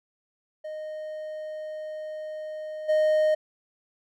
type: tone with level steps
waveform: triangle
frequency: 618 Hz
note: D#5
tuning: 12 cents flat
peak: -31 / -17 dBFS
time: 0.64-3.35 s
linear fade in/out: 10 ms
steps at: 2.88 s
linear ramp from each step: 20 ms
effects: none